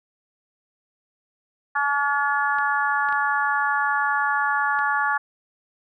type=harmonic tone; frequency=284.9 Hz; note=C#4; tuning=48 cents sharp; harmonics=3 / 4 / 5 / 6; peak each=-25 / -25 / -25 / -25 dBFS; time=1.75-5.18 s; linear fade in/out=10 ms
type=clicks; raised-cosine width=0.3 ms; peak=-24 dBFS; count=4; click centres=2.586 / 3.088 / 3.126 / 4.79 s
effects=none